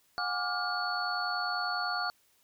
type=tone cluster; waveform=sine; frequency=723 / 813 / 1172 / 1416 / 4434 Hz; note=F#5 / G#5 / D6 / F6 / C#8; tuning=-40 / -37 / -4 / +23 / 0 cents; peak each=-36 / -40 / -37 / -34 / -36 dBFS; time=0.18-2.1 s; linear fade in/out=0 ms; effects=white hiss -68 dBFS RMS until 2.43 s